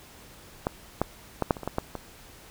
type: clicks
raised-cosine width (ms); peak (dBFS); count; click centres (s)
1; -11 / -9 / -10 / -6 / -24 / -22 / -14 / -11 / -19; 9; 0.669 / 1.016 / 1.423 / 1.508 / 1.568 / 1.633 / 1.676 / 1.784 / 1.953
effects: pink hiss -50 dBFS RMS until 2.5 s